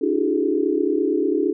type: tone cluster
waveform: sine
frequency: 287.4 / 316.3 / 350 / 390.2 / 425.2 Hz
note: D4 / D#4 / F4 / G4 / G#4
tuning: -37 / +29 / +4 / -8 / +41 cents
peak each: -24 dBFS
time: 0.01-1.53 s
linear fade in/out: 10 ms
effects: none